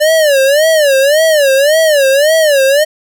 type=tone with vibrato; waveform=square; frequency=587.3 Hz; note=D5; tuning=in tune; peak=-7 dBFS; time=0-2.85 s; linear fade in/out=20 ms; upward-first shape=sine; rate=1.8 Hz; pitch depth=170 cents each way; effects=none